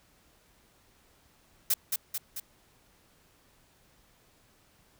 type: noise with echo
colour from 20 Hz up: blue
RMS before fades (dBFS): -25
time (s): 1.7-1.74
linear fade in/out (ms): 5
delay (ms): 220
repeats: 3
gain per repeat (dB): -4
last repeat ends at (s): 2.4
effects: pink hiss -64 dBFS RMS until 4.99 s